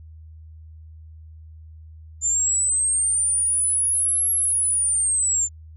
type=linear two-way sweep; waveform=sine; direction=up then down; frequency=7120 to 11270 to 7120 Hz; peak=-18 dBFS; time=2.21-5.49 s; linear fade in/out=50 ms; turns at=4.31 s; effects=added 79 Hz sine -40 dBFS peak until 5.76 s